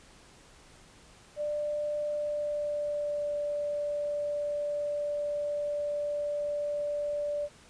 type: tone with pitch glide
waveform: sine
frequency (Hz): 593 to 585.5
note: D5 to D5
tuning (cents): +17 to -5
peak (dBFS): -29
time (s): 1.36-7.49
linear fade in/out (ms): 50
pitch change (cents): -22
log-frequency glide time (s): 2.07-3.31
effects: pink hiss -56 dBFS RMS until 7.69 s + resampled to 22050 Hz